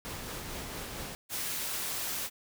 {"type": "noise with tremolo", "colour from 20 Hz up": "pink", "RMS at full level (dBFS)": -39, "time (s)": [0.05, 1.15], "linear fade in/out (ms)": 0, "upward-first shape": "sine", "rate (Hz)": 4.4, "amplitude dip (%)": 25}
{"type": "noise", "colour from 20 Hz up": "white", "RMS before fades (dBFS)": -35, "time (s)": [1.29, 2.3], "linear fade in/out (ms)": 50}
{"effects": []}